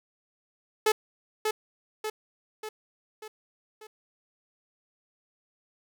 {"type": "tone with echo", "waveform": "sawtooth", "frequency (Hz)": 431.2, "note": "A4", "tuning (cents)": -35, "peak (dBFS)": -16, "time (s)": [0.86, 0.92], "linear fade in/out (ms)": 5, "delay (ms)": 590, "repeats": 5, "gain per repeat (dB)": -5, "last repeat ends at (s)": 3.87, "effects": []}